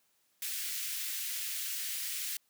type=high-pass noise; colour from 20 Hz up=white; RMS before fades=-37 dBFS; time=0.42-2.37 s; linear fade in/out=2 ms; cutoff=1800 Hz; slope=24 dB/octave; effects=white hiss -73 dBFS RMS until 2.49 s + high-pass 100 Hz 12 dB/octave

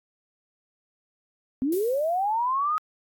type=linear sweep; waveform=sine; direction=up; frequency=247.9 to 1275 Hz; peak=-22 dBFS; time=1.62-2.78 s; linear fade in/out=0 ms
type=noise with exponential decay; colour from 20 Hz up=violet; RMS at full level=-35 dBFS; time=1.72-2.55 s; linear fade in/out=5 ms; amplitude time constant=180 ms
effects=AAC 64 kbps

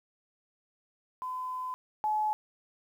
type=tone pair in turn; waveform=sine; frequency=1016 / 854.4 Hz; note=B5 / G#5; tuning=+49 / +49 cents; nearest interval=minor third; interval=300 cents; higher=first; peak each=-33 / -26 dBFS; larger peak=second; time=1.22-1.74 / 2.04-2.33 s; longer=first; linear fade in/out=0 ms; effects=10-bit

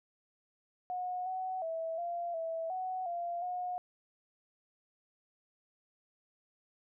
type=tone with pitch steps; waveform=sine; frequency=727 / 748 / 653 / 691 / 655 / 744 / 692 / 722 Hz; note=F#5 / F#5 / E5 / F5 / E5 / F#5 / F5 / F#5; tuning=-31 / +19 / -17 / -19 / -11 / +9 / -16 / -43 cents; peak=-34 dBFS; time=0.9-3.78 s; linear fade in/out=0 ms; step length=360 ms; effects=none

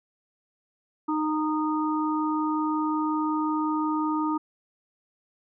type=harmonic tone; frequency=308.5 Hz; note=D#4; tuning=15 cents flat; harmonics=1 / 3 / 4; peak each=-25 / -30 / -31 dBFS; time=1.08-4.38 s; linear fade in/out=10 ms; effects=none

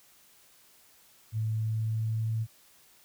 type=tone with pitch glide; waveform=sine; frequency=110 to 111.66 Hz; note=A2 to A2; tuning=0 to +26 cents; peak=-27 dBFS; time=1.32-2.47 s; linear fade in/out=50 ms; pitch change=+26 cents; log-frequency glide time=1.59-2.35 s; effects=white hiss -60 dBFS RMS until 3.04 s

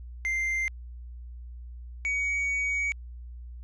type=tone pair in turn; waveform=triangle; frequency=2091 / 2251 Hz; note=C7 / C#7; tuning=-2 / +26 cents; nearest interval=minor second; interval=128 cents; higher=second; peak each=-24 dBFS; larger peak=neither; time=0.25-0.68 / 2.05-2.92 s; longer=second; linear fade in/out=0 ms; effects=added 60 Hz sine -39 dBFS peak until 3.63 s + resampled to 22050 Hz

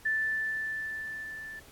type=tone with level ramp; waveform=sine; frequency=1760 Hz; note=A6; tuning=in tune; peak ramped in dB=-25 to -40 dBFS; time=0.05-1.6 s; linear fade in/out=10 ms; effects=pink hiss -55 dBFS RMS until 1.71 s + AAC 64 kbps

